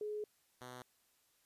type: tone pair in turn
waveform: sine / 5% pulse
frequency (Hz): 421.6 / 125.2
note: G#4 / B2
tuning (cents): +26 / +24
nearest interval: octave + major sixth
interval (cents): 2102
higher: first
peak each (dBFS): -38 / -37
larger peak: second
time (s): 0.01-0.24 / 0.61-0.82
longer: first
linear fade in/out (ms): 2
effects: white hiss -74 dBFS RMS until 1.45 s + resampled to 32000 Hz